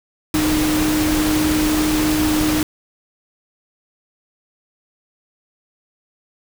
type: tone in noise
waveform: sine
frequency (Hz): 307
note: D#4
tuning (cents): -23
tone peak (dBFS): -16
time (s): 0.34-2.63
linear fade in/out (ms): 2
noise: pink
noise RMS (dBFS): -22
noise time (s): 0.34-2.63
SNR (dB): +3
effects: none